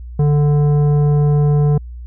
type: tone with tanh clipping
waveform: sine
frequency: 146.83 Hz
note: D3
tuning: in tune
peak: -12 dBFS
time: 0.19-1.78 s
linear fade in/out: 5 ms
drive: 11 dB
effects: added 60 Hz sine -28 dBFS peak until 2.06 s